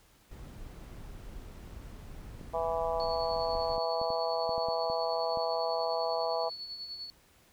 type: noise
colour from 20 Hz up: brown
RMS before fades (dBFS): -45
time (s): 0.31-3.77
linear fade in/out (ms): 5
type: clicks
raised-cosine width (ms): 3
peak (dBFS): -32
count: 10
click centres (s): 2.412 / 3.553 / 3.78 / 4.015 / 4.104 / 4.493 / 4.58 / 4.686 / 4.9 / 5.373
type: harmonic tone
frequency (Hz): 164.81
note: E3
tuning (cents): 0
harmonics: 3 / 4 / 5 / 6 / 7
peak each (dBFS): -35 / -32 / -36 / -37 / -42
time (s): 2.53-6.5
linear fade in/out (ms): 20
type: tone with tremolo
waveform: sine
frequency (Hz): 4419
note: C#8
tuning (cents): -6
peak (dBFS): -37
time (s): 3-7.1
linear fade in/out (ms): 0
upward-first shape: sine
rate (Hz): 10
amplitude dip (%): 50
effects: pink hiss -63 dBFS RMS until 7.52 s